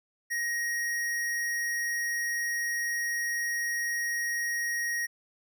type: tone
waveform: square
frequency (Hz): 1882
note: A#6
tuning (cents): +16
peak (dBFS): -29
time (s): 0.3-5.07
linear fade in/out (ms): 20
effects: none